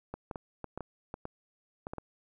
clicks, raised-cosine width 1 ms, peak -24 dBFS, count 11, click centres 0.14 / 0.312 / 0.358 / 0.643 / 0.776 / 0.807 / 1.141 / 1.254 / 1.869 / 1.935 / 1.983 s, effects 11-bit

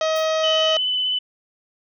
harmonic tone, 634 Hz, D#5, 32 cents sharp, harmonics 1 / 2 / 3 / 4 / 5 / 6 / 7 / 8 / 9 / 10, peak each -19 / -27 / -33 / -35 / -32 / -34 / -40 / -39 / -39 / -41 dBFS, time 0.01-0.77 s, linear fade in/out 2 ms
violet noise with exponential decay, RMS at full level -36 dBFS, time 0.16-0.34 s, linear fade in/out 1 ms, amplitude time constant 38 ms
sine tone with vibrato, 3009 Hz, F#7, 28 cents sharp, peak -19 dBFS, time 0.43-1.19 s, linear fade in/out 10 ms, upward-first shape sine, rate 16 Hz, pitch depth 15 cents each way
effects none

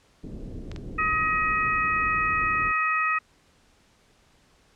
pink low-pass noise, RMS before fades -37 dBFS, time 0.23-2.72 s, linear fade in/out 10 ms, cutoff 430 Hz, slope 24 dB/octave
clicks, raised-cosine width 0.2 ms, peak -23 dBFS, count 2, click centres 0.716 / 0.762 s
harmonic tone, 632 Hz, D#5, 27 cents sharp, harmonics 2 / 3 / 4, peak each -24 / -27 / -28 dBFS, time 0.98-3.19 s, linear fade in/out 10 ms
effects pink hiss -61 dBFS RMS until 4.75 s + low-pass 8000 Hz 12 dB/octave

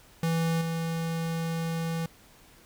square tone with level steps, 164.81 Hz, E3, in tune, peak -25 / -29 dBFS, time 0.23-2.06 s, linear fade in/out 2 ms, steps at 0.61 s, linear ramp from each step 5 ms, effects pink hiss -56 dBFS RMS until 2.65 s

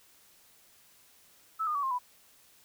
sine tone with pitch steps, 1307 / 1219.5 / 1137.8 / 1061.6 / 990.5 Hz, E6 / D#6 / C#6 / C6 / B5, -15 / -35 / +45 / +25 / +5 cents, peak -28 dBFS, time 1.59-1.99 s, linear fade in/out 20 ms, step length 80 ms, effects white hiss -61 dBFS RMS until 2.64 s

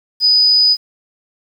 sine tone, 4978 Hz, D#8, in tune, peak -8 dBFS, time 0.2-0.77 s, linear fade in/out 50 ms, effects 7-bit

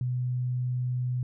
sine tone, 125.1 Hz, B2, 23 cents sharp, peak -26 dBFS, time 0.01-1.23 s, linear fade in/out 2 ms, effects none

